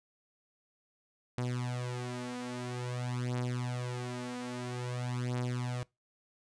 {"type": "beating tone pair", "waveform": "sawtooth", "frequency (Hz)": [123.47, 123.97], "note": ["B2", "B2"], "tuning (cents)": [0, 7], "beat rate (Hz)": 0.5, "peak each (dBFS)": [-33, -34], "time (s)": [1.38, 5.83], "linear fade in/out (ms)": 0, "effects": ["noise-tail reverb RT60 0.2 s tail -22 dB re dry", "resampled to 22050 Hz"]}